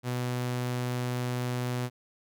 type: tone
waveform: sawtooth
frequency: 124 Hz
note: B2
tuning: 7 cents sharp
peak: -25 dBFS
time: 0.03-1.9 s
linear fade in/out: 50 ms
effects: none